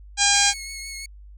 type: harmonic tone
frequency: 807 Hz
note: G#5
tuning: 50 cents flat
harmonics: 1 / 2 / 3 / 4 / 5 / 6 / 7 / 8 / 9 / 10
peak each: -25 / -25 / -25 / -25 / -25 / -25 / -25 / -25 / -25 / -25 dBFS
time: 0.17-0.54 s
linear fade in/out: 50 ms
type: tone with vibrato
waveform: 15% pulse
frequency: 2187 Hz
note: C#7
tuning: 24 cents flat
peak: -26 dBFS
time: 0.34-1.06 s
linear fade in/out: 5 ms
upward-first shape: triangle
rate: 6 Hz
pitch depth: 22 cents each way
effects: added 50 Hz sine -41 dBFS peak until 1.37 s